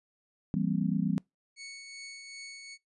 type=chord; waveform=sine; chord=C dominant seventh; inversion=first; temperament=equal with one note detuned; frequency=167.5 / 196 / 233.1 / 261.6 Hz; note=E3 / G3 / Bb3 / C4; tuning=+28 / 0 / 0 / 0 cents; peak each=-31 / -30 / -34 / -35 dBFS; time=0.54-1.18 s; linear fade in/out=0 ms
type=tone with tremolo; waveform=20% pulse; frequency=2218 Hz; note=C#7; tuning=in tune; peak=-36 dBFS; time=1.56-2.78 s; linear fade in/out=50 ms; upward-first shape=triangle; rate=2.6 Hz; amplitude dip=40%
effects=noise-tail reverb RT60 0.2 s tail -26 dB re dry + resampled to 24000 Hz